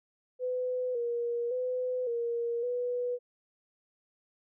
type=tone with pitch steps; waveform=sine; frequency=503 / 474.1 / 504 / 470 / 490.7 Hz; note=B4 / A#4 / B4 / A#4 / B4; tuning=+32 / +29 / +35 / +14 / -11 cents; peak=-29 dBFS; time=0.39-3.19 s; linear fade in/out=50 ms; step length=560 ms; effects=none